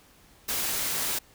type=noise; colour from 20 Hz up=white; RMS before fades=-29 dBFS; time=0.48-1.19 s; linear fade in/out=10 ms; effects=pink hiss -57 dBFS RMS until 1.34 s